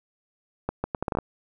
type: accelerating click train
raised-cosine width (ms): 1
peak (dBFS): -12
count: 9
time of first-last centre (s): 0.69-1.187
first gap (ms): 150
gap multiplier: 0.72
effects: none